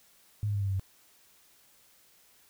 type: tone with pitch steps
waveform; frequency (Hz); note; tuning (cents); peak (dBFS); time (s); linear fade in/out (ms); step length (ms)
sine; 104.7 / 102.72 / 100.78 / 98.88 / 97.01 / 95.18; G#2 / G#2 / G2 / G2 / G2 / F#2; +15 / -19 / +48 / +15 / -18 / +49; -27; 0.43-0.796; 0; 61
effects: white hiss -62 dBFS RMS until 2.49 s